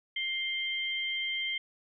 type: tone pair together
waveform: sine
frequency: 2100 / 3154 Hz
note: C7 / G7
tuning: +6 / +10 cents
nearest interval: perfect fifth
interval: 704 cents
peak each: -33 / -33 dBFS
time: 0.16-1.58 s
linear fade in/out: 5 ms
effects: none